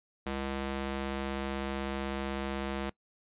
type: tone with high-pass filter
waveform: square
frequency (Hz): 68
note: C#2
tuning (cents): -33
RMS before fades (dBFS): -35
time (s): 0.26-2.9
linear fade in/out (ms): 5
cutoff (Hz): 160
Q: 0.53
effects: noise-tail reverb RT60 0.1 s tail -22 dB re dry + resampled to 8000 Hz